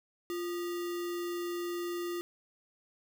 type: tone with sample-and-hold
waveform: sine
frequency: 348.3 Hz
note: F4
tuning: 5 cents flat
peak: -33 dBFS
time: 0.3-2.21 s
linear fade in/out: 0 ms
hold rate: 1575 Hz
effects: none